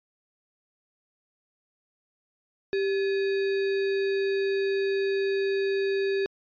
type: tone with sample-and-hold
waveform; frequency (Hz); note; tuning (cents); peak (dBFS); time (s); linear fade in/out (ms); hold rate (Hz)
sine; 392; G4; 0; -23; 2.73-6.26; 0; 2100
effects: resampled to 11025 Hz